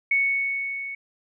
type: tone with level ramp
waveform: sine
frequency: 2217 Hz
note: C#7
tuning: in tune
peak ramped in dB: -17 to -31 dBFS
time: 0.11-0.95 s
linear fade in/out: 5 ms
effects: none